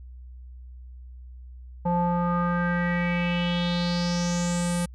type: tone with low-pass filter sweep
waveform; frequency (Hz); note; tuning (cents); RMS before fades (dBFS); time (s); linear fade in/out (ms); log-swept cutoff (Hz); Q
square; 174.61; F3; 0; -25; 1.85-4.86; 10; 790 to 10000; 4.8
effects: added 62 Hz sine -40 dBFS peak until 4.94 s